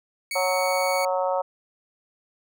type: tone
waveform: sawtooth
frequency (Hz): 2233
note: C#7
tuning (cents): +12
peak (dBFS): -24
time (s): 0.31-1.05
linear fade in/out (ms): 2
type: harmonic tone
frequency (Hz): 184.3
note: F#3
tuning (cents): -7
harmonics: 3 / 4 / 5 / 6 / 7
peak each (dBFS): -24 / -28 / -28 / -35 / -34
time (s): 0.35-1.42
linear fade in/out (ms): 10
effects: none